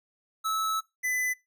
square tone pair in turn, 1303 / 2006 Hz, E6 / B6, -20 / +26 cents, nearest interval perfect fifth, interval 746 cents, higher second, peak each -27 dBFS, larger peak neither, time 0.44-0.81 / 1.03-1.34 s, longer first, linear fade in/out 20 ms, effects noise-tail reverb RT60 0.2 s tail -20 dB re dry

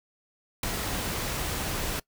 pink noise with ADSR envelope, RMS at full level -24 dBFS, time 0.63-2 s, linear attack 5 ms, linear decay 4 ms, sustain -7 dB, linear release 8 ms, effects noise-tail reverb RT60 0.1 s tail -22 dB re dry

